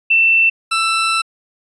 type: tone pair in turn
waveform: sine / 20% pulse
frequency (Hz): 2679 / 1331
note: E7 / E6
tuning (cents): +27 / +16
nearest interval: octave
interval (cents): 1211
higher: first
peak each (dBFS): -9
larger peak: neither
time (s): 0.1-0.5 / 0.71-1.22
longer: second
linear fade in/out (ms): 10
effects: resampled to 22050 Hz

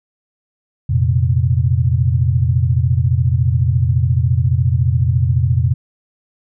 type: chord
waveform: sine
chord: F suspended fourth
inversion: none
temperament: equal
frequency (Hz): 87.31 / 116.54 / 130.81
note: F2 / Bb2 / C3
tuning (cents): 0 / 0 / 0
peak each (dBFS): -16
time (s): 0.89-5.74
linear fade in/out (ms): 10
effects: none

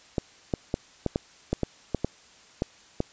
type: clicks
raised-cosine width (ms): 2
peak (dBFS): -11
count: 11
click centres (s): 0.182 / 0.538 / 0.741 / 1.063 / 1.159 / 1.53 / 1.633 / 1.947 / 2.046 / 2.621 / 3.004
effects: white hiss -54 dBFS RMS until 3.12 s + resampled to 16000 Hz

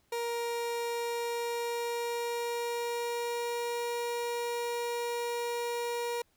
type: tone with pitch glide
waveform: 30% pulse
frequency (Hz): 470.7 to 475.3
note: A#4 to A#4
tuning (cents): +17 to +34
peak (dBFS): -29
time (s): 0.12-6.22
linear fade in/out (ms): 5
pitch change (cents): +17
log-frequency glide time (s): 0.86-3.9
effects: pink hiss -71 dBFS RMS until 6.36 s

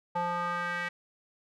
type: tone with band-pass filter sweep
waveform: square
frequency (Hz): 174.61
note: F3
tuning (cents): 0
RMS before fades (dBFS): -32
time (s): 0.15-0.89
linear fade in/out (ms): 10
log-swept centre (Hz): 880 to 1900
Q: 3.1
effects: none

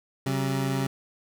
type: tone pair together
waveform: 25% pulse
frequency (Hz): 134.6 / 189.48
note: C3 / F#3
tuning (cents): +49 / +41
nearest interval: tritone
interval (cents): 592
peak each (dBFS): -22 / -28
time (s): 0.26-0.87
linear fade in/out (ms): 5
effects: none

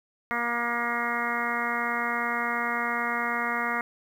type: harmonic tone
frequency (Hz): 237.3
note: A#3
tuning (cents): +31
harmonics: 1 / 2 / 3 / 4 / 5 / 6 / 7 / 8 / 9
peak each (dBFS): -36 / -38 / -35 / -35 / -32 / -33 / -38 / -32 / -34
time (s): 0.31-3.81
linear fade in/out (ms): 0
effects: 9-bit

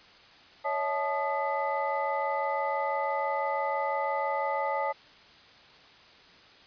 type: tone cluster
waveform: sine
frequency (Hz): 558 / 644 / 868 / 1229 / 2010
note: C#5 / E5 / A5 / D#6 / B6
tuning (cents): +11 / -41 / -24 / -22 / +30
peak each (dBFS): -32 / -37 / -30 / -35 / -38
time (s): 0.64-4.93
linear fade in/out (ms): 20
effects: white hiss -54 dBFS RMS until 6.66 s + resampled to 11025 Hz

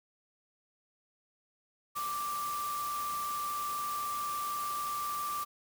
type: tone in noise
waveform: sine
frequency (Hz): 1174.7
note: D6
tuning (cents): 0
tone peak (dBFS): -33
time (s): 1.95-5.45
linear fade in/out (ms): 20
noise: white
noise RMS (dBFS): -43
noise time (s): 1.95-5.45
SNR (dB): +7
effects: none

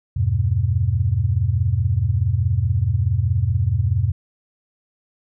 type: chord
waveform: sine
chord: E minor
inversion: none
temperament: just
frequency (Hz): 82.41 / 98.89 / 123.61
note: E2 / G2 / B2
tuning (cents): 0 / +16 / +2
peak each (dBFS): -22 / -19 / -21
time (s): 0.16-4.12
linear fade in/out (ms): 10
effects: none

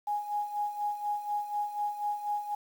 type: tone with tremolo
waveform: sine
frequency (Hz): 829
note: G#5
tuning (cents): -3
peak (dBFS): -27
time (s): 0.07-2.55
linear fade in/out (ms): 5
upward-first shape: sine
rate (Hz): 4.1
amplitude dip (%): 70
effects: 9-bit

